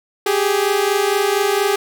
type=tone pair together; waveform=sawtooth; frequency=391 / 415.3 Hz; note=G4 / G#4; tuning=-4 / 0 cents; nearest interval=minor second; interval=104 cents; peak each=-14 dBFS; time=0.26-1.76 s; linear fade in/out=5 ms; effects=none